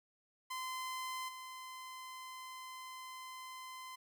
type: tone with level steps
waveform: sawtooth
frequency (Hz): 1031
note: C6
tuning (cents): -26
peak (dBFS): -36 / -43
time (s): 0.5-3.96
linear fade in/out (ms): 10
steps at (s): 1.28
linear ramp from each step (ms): 10
effects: none